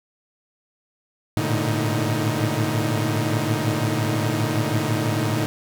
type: tone cluster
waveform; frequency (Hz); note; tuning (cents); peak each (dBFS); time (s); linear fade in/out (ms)
sawtooth; 106.2 / 111.8 / 118.3 / 147.3 / 313.9; G#2 / A2 / A#2 / D3 / D#4; +39 / +28 / +26 / +6 / +15; -23; 1.37-5.46; 0
effects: none